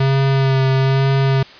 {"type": "tone with vibrato", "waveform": "square", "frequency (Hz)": 134.6, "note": "C3", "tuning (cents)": 49, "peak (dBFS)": -13, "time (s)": [0, 1.43], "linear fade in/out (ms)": 5, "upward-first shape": "sine", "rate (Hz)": 1.1, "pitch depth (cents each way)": 19, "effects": ["white hiss -40 dBFS RMS until 1.59 s", "resampled to 11025 Hz"]}